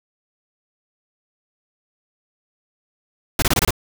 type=noise bursts; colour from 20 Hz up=pink; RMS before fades=-17 dBFS; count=6; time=3.39-3.707 s; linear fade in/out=2 ms; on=32 ms; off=25 ms; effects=none